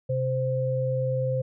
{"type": "tone pair together", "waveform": "sine", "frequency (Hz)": [129.9, 519.6], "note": ["C3", "C5"], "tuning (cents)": [-12, -12], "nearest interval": "2 octaves", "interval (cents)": 2400, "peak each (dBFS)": -26, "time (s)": [0.09, 1.42], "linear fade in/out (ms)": 10, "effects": []}